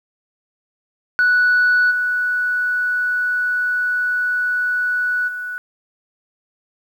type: tone with level steps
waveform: sine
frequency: 1477 Hz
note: F#6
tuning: 3 cents flat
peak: -10 / -16 / -24 dBFS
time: 1.19-5.58 s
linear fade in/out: 0 ms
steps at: 1.9 / 5.27 s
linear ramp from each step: 20 ms
effects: tanh soft clip ceiling -9 dBFS + 8-bit